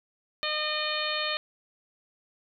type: harmonic tone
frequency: 609 Hz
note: D#5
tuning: 37 cents flat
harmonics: 1 / 2 / 3 / 4 / 5 / 6 / 7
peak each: -35 / -35 / -35 / -35 / -35 / -35 / -35 dBFS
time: 0.43-1.37 s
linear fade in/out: 0 ms
effects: none